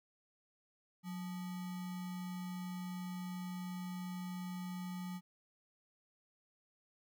sine tone with sample-and-hold, 181.4 Hz, F#3, 34 cents flat, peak -40 dBFS, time 1.03-5.21 s, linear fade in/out 50 ms, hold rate 1050 Hz, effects none

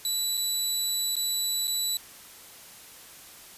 20% pulse tone with dropouts, 3951 Hz, B7, in tune, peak -20 dBFS, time 0.05-1.97 s, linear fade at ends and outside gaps 1 ms, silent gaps 0.371-0.375 / 1.155-1.166 / 1.672-1.678 s, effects white hiss -48 dBFS RMS until 3.57 s + resampled to 32000 Hz

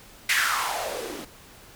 blue noise with band-pass filter sweep, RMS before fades -27 dBFS, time 0.29-1.25 s, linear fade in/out 5 ms, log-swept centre 2100 to 260 Hz, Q 4.3, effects pink hiss -49 dBFS RMS until 1.75 s

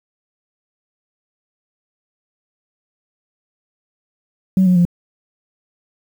sine tone with pitch steps, 188.5 / 181.55 / 174.86 Hz, F#3 / F#3 / F3, +32 / -33 / +2 cents, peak -8 dBFS, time 4.57-4.852 s, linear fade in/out 2 ms, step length 94 ms, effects tanh soft clip ceiling -6 dBFS + 7-bit

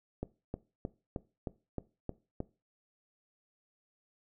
click train, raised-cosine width 2 ms, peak -22 dBFS, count 8, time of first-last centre 0.23-2.404 s, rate 3.22 Hz, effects noise-tail reverb RT60 0.3 s tail -19 dB re dry

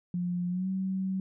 sine tone with pitch glide, 177.1 to 189.81 Hz, F3 to F#3, +24 to +44 cents, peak -28 dBFS, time 0.14-1.2 s, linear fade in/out 2 ms, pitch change +120 cents, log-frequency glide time 0.49-0.68 s, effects none

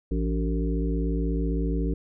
harmonic tone with a mistuned harmonic, 56.8 Hz, A#1, 44 cents flat, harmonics 1 / 3 / 5 / 7 / 8, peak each -25 / -30 / -31 / -35 / -36 dBFS, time 0.11-1.94 s, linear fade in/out 5 ms, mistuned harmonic 7, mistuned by -86 cents, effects none

